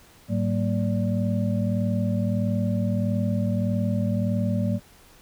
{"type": "tone cluster", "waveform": "sine", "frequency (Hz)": [106.5, 188.5, 230.1, 582], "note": ["G#2", "F#3", "A#3", "D5"], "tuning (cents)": [44, 32, -22, -16], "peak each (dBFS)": [-25, -26, -27, -33], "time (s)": [0.28, 4.8], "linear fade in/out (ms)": 50, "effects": ["pink hiss -53 dBFS RMS until 5.21 s"]}